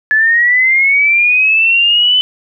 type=linear sweep; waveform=sine; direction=up; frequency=1713 to 3030 Hz; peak=-7 dBFS; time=0.11-2.21 s; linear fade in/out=0 ms; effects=none